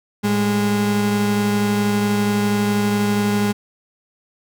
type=tone pair together; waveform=35% pulse; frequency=108.91 / 205.6 Hz; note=A2 / G#3; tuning=-17 / -17 cents; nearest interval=major seventh; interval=1100 cents; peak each=-24 / -15 dBFS; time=0.23-3.53 s; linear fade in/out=20 ms; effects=none